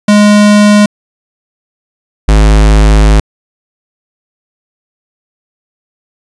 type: tone pair in turn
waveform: square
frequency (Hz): 207.7 / 52.47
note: G#3 / G#1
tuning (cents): 0 / +18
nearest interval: 2 octaves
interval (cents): 2382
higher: first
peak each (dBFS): -3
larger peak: neither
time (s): 0.08-0.86 / 2.28-3.2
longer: second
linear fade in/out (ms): 5
effects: resampled to 22050 Hz